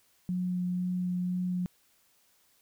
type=tone with vibrato; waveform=sine; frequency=180.3 Hz; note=F#3; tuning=45 cents flat; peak=-28 dBFS; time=0.29-1.66 s; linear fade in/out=0 ms; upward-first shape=sine; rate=2 Hz; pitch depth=9 cents each way; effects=white hiss -67 dBFS RMS until 2.61 s